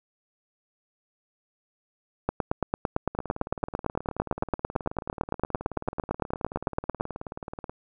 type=two click trains; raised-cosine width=1 ms; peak=-10 / -21 dBFS; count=43 / 86; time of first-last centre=2.29-7.009 / 3.15-7.695 s; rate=8.9 / 18.7 Hz; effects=none

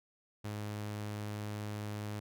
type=tone; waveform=sawtooth; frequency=104.8 Hz; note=G#2; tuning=16 cents sharp; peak=-34 dBFS; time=0.44-2.2 s; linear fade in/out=10 ms; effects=none

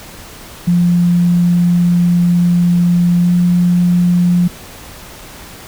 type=tone with pitch glide; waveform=sine; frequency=174.61 to 176.33 Hz; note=F3 to F3; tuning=0 to +17 cents; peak=-8 dBFS; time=0.67-4.48 s; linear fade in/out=10 ms; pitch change=+17 cents; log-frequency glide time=3.22-3.28 s; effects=pink hiss -34 dBFS RMS until 5.67 s

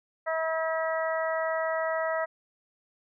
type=harmonic tone; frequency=322.3 Hz; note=E4; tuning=39 cents flat; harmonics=2 / 3 / 4 / 5 / 6; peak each=-28 / -36 / -34 / -39 / -35 dBFS; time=0.26-2.26 s; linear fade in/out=20 ms; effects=none

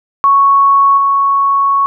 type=tone with level steps; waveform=sine; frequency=1108.7 Hz; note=C#6; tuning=in tune; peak=-5 / -8 dBFS; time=0.24-1.86 s; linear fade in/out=0 ms; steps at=0.97 s; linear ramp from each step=10 ms; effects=none

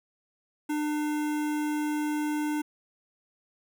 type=tone with notch filter; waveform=square; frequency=300 Hz; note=D4; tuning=37 cents sharp; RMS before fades=-29 dBFS; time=0.69-2.62 s; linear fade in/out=10 ms; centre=4400 Hz; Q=1.3; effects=none

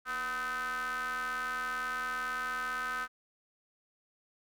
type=ring-modulated tone; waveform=square; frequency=130.81 Hz; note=C3; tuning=in tune; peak=-31 dBFS; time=0.05-3.08 s; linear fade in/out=50 ms; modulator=1400 Hz; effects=none

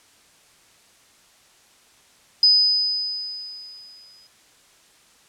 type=tone with exponential decay; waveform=sine; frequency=5000 Hz; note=D#8; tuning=8 cents sharp; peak=-10 dBFS; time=2.43-4.27 s; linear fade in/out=2 ms; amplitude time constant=400 ms; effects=white hiss -55 dBFS RMS until 5.28 s + low-pass 9000 Hz 12 dB/octave

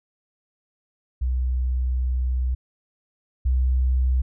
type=tone pair in turn; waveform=sine; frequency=63 / 63.81 Hz; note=B1 / C2; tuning=+35 / -43 cents; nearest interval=unison; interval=22 cents; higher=second; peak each=-20 / -17 dBFS; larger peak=second; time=1.21-2.55 / 3.45-4.22 s; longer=first; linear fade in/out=10 ms; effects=none

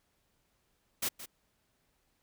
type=noise with echo; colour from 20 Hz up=white; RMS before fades=-32 dBFS; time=1.02-1.09 s; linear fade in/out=10 ms; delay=170 ms; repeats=1; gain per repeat=-13 dB; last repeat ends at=1.26 s; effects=pink hiss -75 dBFS RMS until 2.22 s

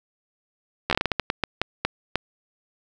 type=slowing click train; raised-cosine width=0.3 ms; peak=-5 dBFS; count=14; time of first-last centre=0.9-2.157 s; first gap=12 ms; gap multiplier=1.31; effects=none

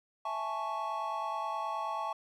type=chord; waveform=triangle; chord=A major seventh; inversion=second; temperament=equal; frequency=659.3 / 830.6 / 880 / 1108.7 Hz; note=E5 / G#5 / A5 / C#6; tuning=0 / 0 / 0 / 0 cents; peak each=-39 / -38 / -36 / -35 dBFS; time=0.25-2.13 s; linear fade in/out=5 ms; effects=none

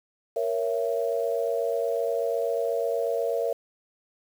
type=chord; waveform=sine; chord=A# diminished; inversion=none; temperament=equal with one note detuned; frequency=466.2 / 554.4 / 668.8 Hz; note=A#4 / C#5 / E5; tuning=0 / 0 / +25 cents; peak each=-27 / -29 / -29 dBFS; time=0.36-3.53 s; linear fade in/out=5 ms; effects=8-bit

